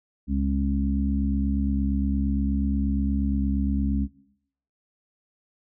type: harmonic tone with a mistuned harmonic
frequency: 68.5 Hz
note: C#2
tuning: 20 cents flat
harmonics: 1 / 2 / 3 / 4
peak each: -25 / -37 / -26 / -29 dBFS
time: 0.27-4.08 s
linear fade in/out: 50 ms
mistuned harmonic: 1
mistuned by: -16 cents
effects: noise-tail reverb RT60 0.7 s tail -18 dB re dry